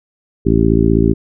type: harmonic tone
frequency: 55.7 Hz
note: A1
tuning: 22 cents sharp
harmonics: 1 / 2 / 3 / 4 / 5 / 6 / 7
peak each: -17 / -17 / -17 / -17 / -17 / -17 / -17 dBFS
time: 0.45-1.14 s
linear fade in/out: 20 ms
effects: none